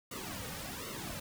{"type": "noise with flanger", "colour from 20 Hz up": "pink", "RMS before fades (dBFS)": -42, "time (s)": [0.11, 1.2], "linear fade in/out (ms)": 5, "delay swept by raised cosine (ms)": [1.2, 3], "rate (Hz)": 1.3, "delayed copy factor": -0.95, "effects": []}